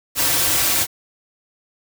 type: noise with comb filter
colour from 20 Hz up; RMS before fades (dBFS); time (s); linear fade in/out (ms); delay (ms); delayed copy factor
white; -18; 0.15-0.87; 50; 4.8; -0.65
effects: none